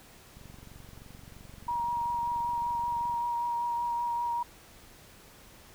click train, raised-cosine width 5 ms, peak -37 dBFS, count 65, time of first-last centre 0.37-3.141 s, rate 23.1 Hz
sine tone with vibrato, 949 Hz, A#5, 31 cents sharp, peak -28 dBFS, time 1.68-4.43 s, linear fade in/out 5 ms, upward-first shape triangle, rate 5.2 Hz, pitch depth 17 cents each way
effects pink hiss -54 dBFS RMS until 5.74 s

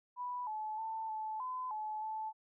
sine tone with pitch steps, 986 / 862 / 888 / 869 / 1016 / 859 / 872 Hz, B5 / A5 / A5 / A5 / B5 / A5 / A5, -3 / -36 / +16 / -22 / +49 / -42 / -16 cents, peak -37 dBFS, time 0.16-2.33 s, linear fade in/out 50 ms, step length 310 ms, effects none

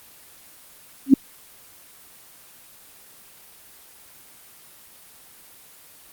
sine tone with exponential growth, 270 Hz, C#4, 45 cents flat, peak -3 dBFS, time 1.06-1.14 s, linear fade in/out 5 ms, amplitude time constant 16 ms, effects white hiss -48 dBFS RMS until 6.12 s + Opus 24 kbps

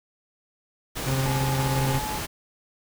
pink noise, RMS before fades -31 dBFS, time 0.95-2.27 s, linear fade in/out 20 ms
40% pulse tone with tremolo, 133.3 Hz, C3, 33 cents sharp, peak -21 dBFS, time 1.06-2 s, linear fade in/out 20 ms, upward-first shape sine, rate 17 Hz, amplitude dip 30%
sine tone bursts, 854 Hz, G#5, 48 cents sharp, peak -31 dBFS, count 3, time 1.26-2.186 s, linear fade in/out 0 ms, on 290 ms, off 28 ms
effects none

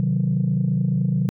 sine chord, C diminished, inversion none, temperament equal, 130.81 / 155.56 / 185 Hz, C3 / Eb3 / Gb3, 0 / 0 / 0 cents, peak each -21 / -22 / -21 dBFS, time 0-1.29 s, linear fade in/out 0 ms, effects tanh soft clip ceiling -12 dBFS

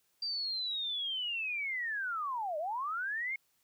sine linear two-way sweep, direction down then up, 4728 to 585 to 2192 Hz, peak -33 dBFS, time 0.22-3.36 s, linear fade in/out 5 ms, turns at 2.58 s, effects white hiss -74 dBFS RMS until 3.63 s

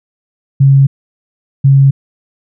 sine tone pair in turn, 137 / 137 Hz, C#3 / C#3, -20 / -20 cents, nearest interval unison, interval 0 cents, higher neither, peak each -3 dBFS, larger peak neither, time 0.6-0.87 / 1.64-1.91 s, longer neither, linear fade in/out 10 ms, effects none

